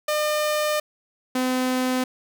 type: tone pair in turn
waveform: sawtooth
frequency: 604 / 255.3 Hz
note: D5 / C4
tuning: +48 / -42 cents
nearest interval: octave + minor third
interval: 1490 cents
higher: first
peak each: -17 dBFS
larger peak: neither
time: 0.08-0.8 / 1.35-2.04 s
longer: first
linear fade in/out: 5 ms
effects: none